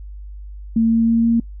sine tone with pitch steps, 226.4 / 228 / 229.6 / 231.2 Hz, A3 / A#3 / A#3 / A#3, +50 / -38 / -26 / -14 cents, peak -12 dBFS, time 0.76-1.4 s, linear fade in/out 5 ms, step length 160 ms, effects noise-tail reverb RT60 0.1 s tail -26 dB re dry + added 50 Hz sine -31 dBFS peak until 1.6 s

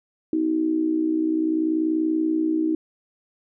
sine tone with amplitude modulation, 316.5 Hz, D#4, 30 cents sharp, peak -16 dBFS, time 0.33-2.75 s, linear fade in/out 2 ms, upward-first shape sine, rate 60.6 Hz, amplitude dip 70%, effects none

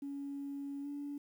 sine tone with pitch glide, 280.5 to 286.7 Hz, C#4 to D4, +21 to -42 cents, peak -38 dBFS, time 0.02-1.18 s, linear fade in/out 5 ms, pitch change +37 cents, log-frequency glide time 0.82-0.87 s, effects tanh soft clip ceiling -34 dBFS + 11-bit

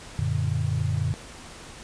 sine chord, Gb augmented, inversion none, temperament equal, 92.5 / 116.54 / 146.83 Hz, Gb2 / Bb2 / D3, 0 / 0 / 0 cents, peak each -27 dBFS, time 0.19-1.14 s, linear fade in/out 0 ms, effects pink hiss -43 dBFS RMS until 1.83 s + resampled to 22050 Hz

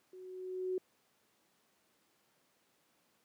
sine tone with level ramp, 370.2 Hz, F#4, 1 cent sharp, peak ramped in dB -49 to -31 dBFS, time 0.13-0.78 s, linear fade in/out 2 ms, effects pink hiss -73 dBFS RMS until 3.24 s + high-pass 200 Hz 12 dB/octave

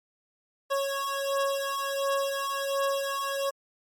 25% pulse beating tone pair, 551 / 552.4 Hz, C#5 / C#5, -11 / -6 cents, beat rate 1.4 Hz, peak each -26 dBFS, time 0.7-3.51 s, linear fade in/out 20 ms, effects MP3 64 kbps

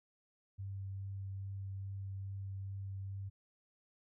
sine tone with vibrato, 97.5 Hz, G2, 9 cents flat, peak -40 dBFS, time 0.58-3.3 s, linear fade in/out 20 ms, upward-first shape triangle, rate 2.4 Hz, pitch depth 12 cents each way, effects none

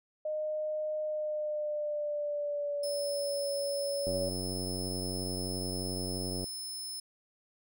sine tone with pitch glide, 614 to 563 Hz, D#5 to C#5, -23 to +27 cents, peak -31 dBFS, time 0.25-4.29 s, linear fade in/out 5 ms, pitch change -150 cents, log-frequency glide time 1.02-3.49 s
25% pulse tone, 5230 Hz, E8, 15 cents flat, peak -33 dBFS, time 2.83-7 s, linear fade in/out 5 ms
click train, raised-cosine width 2 ms, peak -25 dBFS, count 218, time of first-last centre 4.07-6.442 s, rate 91.5 Hz
effects none

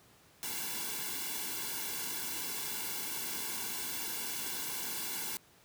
white noise with comb filter, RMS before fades -38 dBFS, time 0.43-5.37 s, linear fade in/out 0 ms, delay 1.6 ms, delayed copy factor -0.9, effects pink hiss -62 dBFS RMS until 5.64 s + high-pass 80 Hz 12 dB/octave

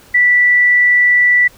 sine tone, 1965 Hz, B6, 9 cents flat, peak -7 dBFS, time 0.14-1.48 s, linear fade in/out 10 ms, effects pink hiss -44 dBFS RMS until 1.57 s

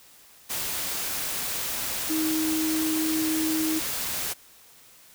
sine tone in noise, 315.7 Hz, D#4, 25 cents sharp, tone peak -24 dBFS, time 2.09-3.8 s, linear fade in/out 20 ms, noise white, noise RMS -30 dBFS, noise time 0.49-4.34 s, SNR +3 dB, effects white hiss -53 dBFS RMS until 5.14 s

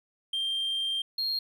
triangle tone pair in turn, 3175 / 4238 Hz, G7 / C8, +21 / +21 cents, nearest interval perfect fourth, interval 500 cents, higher second, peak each -25 dBFS, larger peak neither, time 0.33-1.02 / 1.18-1.39 s, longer first, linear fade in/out 5 ms, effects tanh soft clip ceiling -22 dBFS

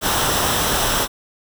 pink noise with comb filter, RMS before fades -19 dBFS, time 0.01-1.08 s, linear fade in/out 50 ms, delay 0.44 ms, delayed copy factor -0.5, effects none

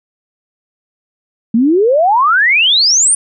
sine exponential sweep, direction up, 216.1 to 9580 Hz, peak -7 dBFS, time 1.54-3.15 s, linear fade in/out 5 ms, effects none

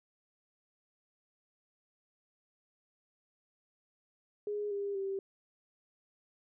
sine tone with pitch steps, 414.7 / 402 / 389.6 Hz, G#4 / G4 / G4, -3 / +44 / -11 cents, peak -33 dBFS, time 4.47-5.19 s, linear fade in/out 2 ms, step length 240 ms, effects none

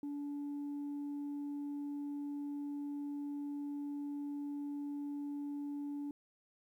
sine tone, 287.8 Hz, D4, 35 cents flat, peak -36 dBFS, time 0.03-6.11 s, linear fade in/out 2 ms, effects tanh soft clip ceiling -37 dBFS + 12-bit

